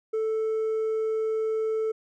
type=tone with hard clipping; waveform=triangle; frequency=440 Hz; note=A4; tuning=in tune; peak=-23 dBFS; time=0.13-1.92 s; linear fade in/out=10 ms; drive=1 dB; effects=none